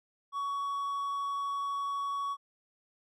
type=tone; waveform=triangle; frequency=1122 Hz; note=C#6; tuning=21 cents sharp; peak=-29 dBFS; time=0.32-2.37 s; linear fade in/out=50 ms; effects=MP3 64 kbps